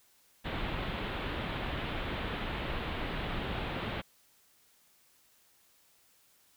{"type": "low-pass noise", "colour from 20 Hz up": "pink", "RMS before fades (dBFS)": -36, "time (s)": [0.44, 4.02], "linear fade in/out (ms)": 20, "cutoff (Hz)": 3700, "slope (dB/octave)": 48, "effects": ["white hiss -66 dBFS RMS until 6.56 s"]}